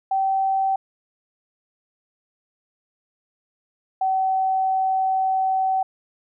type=tone pair in turn; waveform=sine; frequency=772 / 761.4 Hz; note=G5 / F#5; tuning=-27 / +49 cents; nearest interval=unison; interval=24 cents; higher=first; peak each=-18 dBFS; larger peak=neither; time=0.11-0.76 / 4.01-5.83 s; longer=second; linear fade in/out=5 ms; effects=none